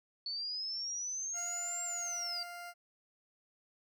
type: linear two-way sweep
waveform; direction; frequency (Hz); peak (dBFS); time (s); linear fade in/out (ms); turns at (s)
sine; up then down; 4423 to 7459 to 4627; -36; 0.26-2.43; 2; 1.84
type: tone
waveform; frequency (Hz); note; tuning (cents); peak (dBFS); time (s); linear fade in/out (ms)
20% pulse; 699; F5; +1; -39; 1.33-2.74; 50
effects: none